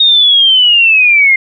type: linear sweep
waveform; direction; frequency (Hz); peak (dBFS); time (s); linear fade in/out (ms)
sine; down; 3729 to 2093; -4; 0-1.36; 5
effects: none